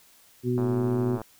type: harmonic tone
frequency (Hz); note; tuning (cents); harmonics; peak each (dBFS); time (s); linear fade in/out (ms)
123.47; B2; 0; 1 / 2 / 3; -27 / -27 / -27; 0.43-1.19; 50
type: click train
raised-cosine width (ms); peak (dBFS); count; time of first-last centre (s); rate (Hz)
1; -22; 71; 0.58-1.216; 110
effects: white hiss -57 dBFS RMS until 1.39 s